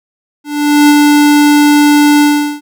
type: tone with ADSR envelope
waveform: square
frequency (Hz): 293.7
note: D4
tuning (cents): 0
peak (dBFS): -3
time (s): 0.44-2.61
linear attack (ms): 450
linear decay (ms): 35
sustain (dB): -2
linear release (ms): 390
effects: none